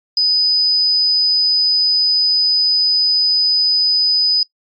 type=tone; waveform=sine; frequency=4993 Hz; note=D#8; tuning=5 cents sharp; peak=-11 dBFS; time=0.17-4.43 s; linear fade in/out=2 ms; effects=noise-tail reverb RT60 0.1 s tail -22 dB re dry + AAC 64 kbps